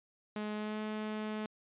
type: tone with pitch glide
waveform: sawtooth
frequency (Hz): 211.4 to 214.5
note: G#3 to A3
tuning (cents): +31 to -44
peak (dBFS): -32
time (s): 0.36-1.46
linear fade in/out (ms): 2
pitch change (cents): +25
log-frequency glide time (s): 0.54-0.8
effects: resampled to 8000 Hz